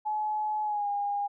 sine tone with pitch glide, 852 to 812.6 Hz, G#5 to G#5, +44 to -38 cents, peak -27 dBFS, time 0.05-1.28 s, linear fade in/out 20 ms, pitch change -82 cents, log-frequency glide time 0.63-0.88 s, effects none

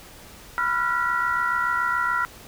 sine tone cluster, 986 / 1375 / 1442 / 1936 Hz, B5 / F6 / F#6 / B6, -3 / -27 / -45 / -35 cents, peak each -28 / -23 / -28 / -30 dBFS, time 0.58-2.25 s, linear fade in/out 0 ms, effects pink hiss -45 dBFS RMS until 2.47 s

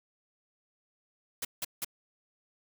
white noise bursts, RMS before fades -34 dBFS, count 3, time 1.42-1.847 s, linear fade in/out 5 ms, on 29 ms, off 170 ms, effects none

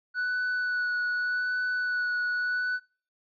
triangle tone with vibrato, 1480 Hz, F#6, in tune, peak -24 dBFS, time 0.14-2.8 s, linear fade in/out 50 ms, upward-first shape sine, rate 0.84 Hz, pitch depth 15 cents each way, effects noise-tail reverb RT60 0.4 s tail -23 dB re dry + resampled to 11025 Hz

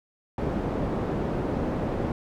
white low-pass noise, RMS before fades -28 dBFS, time 0.38-2.12 s, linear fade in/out 2 ms, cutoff 440 Hz, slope 12 dB/octave, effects none

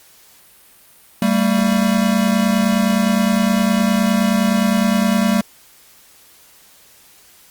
square tone pair together, 196 / 225.7 Hz, G3 / A3, 0 / +44 cents, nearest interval major second, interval 244 cents, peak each -17 dBFS, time 1.22-5.41 s, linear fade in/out 2 ms, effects white hiss -48 dBFS RMS until 7.5 s + Opus 48 kbps

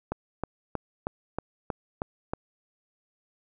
click train, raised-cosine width 1 ms, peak -15 dBFS, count 8, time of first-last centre 0.12-2.335 s, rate 3.16 Hz, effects none

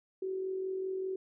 sine tone with amplitude modulation, 378.6 Hz, F#4, 40 cents sharp, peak -31 dBFS, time 0.22-1.16 s, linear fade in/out 5 ms, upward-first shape sine, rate 45.1 Hz, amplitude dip 40%, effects none

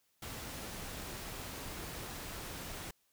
pink noise, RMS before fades -44 dBFS, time 0.22-2.91 s, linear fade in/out 5 ms, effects white hiss -75 dBFS RMS until 3.12 s

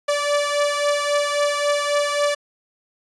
sawtooth beating tone pair, 580 / 583.7 Hz, D5 / D5, -22 / -11 cents, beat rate 3.7 Hz, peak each -16 / -20 dBFS, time 0.08-2.35 s, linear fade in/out 10 ms, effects resampled to 22050 Hz

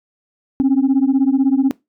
sine beating tone pair, 261.6 / 277.6 Hz, C4 / C#4, 0 / +3 cents, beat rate 16 Hz, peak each -13 dBFS, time 0.6-1.71 s, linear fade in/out 0 ms, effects noise-tail reverb RT60 0.2 s tail -22 dB re dry + tanh soft clip ceiling -8 dBFS

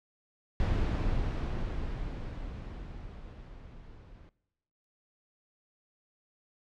brown noise with level ramp, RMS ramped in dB -27 to -52 dBFS, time 0.6-4.29 s, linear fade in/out 0 ms, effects noise-tail reverb RT60 1.0 s tail -21 dB re dry + low-pass 4000 Hz 12 dB/octave

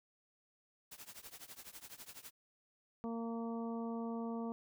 white noise with tremolo, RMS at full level -49 dBFS, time 0.91-2.31 s, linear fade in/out 10 ms, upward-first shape triangle, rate 12 Hz, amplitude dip 95%
harmonic tone, 230 Hz, A#3, 23 cents flat, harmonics 1 / 2 / 3 / 4 / 5, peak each -39 / -45 / -49 / -51 / -53 dBFS, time 3.04-4.52 s, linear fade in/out 0 ms
effects none

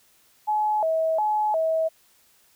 sine tone with vibrato, 740 Hz, F#5, in tune, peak -20 dBFS, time 0.47-1.89 s, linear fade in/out 20 ms, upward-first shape square, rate 1.4 Hz, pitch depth 240 cents each way, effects white hiss -60 dBFS RMS until 2.55 s

